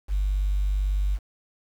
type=tone; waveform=sine; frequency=49 Hz; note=G1; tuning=in tune; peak=-20 dBFS; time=0.08-1.19 s; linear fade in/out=50 ms; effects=tanh soft clip ceiling -17 dBFS + 8-bit